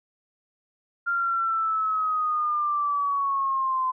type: linear sweep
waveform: sine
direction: down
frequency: 1396.9 to 1025 Hz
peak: -22 dBFS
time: 1.06-3.92 s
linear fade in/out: 20 ms
effects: none